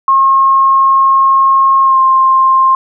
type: tone with pitch glide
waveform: sine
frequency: 1078 to 1056.4 Hz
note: C#6 to C6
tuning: -49 to +16 cents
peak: -5 dBFS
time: 0.08-2.75 s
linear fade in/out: 2 ms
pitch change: -35 cents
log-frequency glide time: 1.82-1.99 s
effects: none